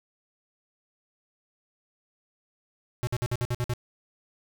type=tone bursts; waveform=square; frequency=122.2 Hz; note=B2; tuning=18 cents flat; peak=-26 dBFS; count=8; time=3.03-3.736 s; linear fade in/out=0 ms; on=41 ms; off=54 ms; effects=none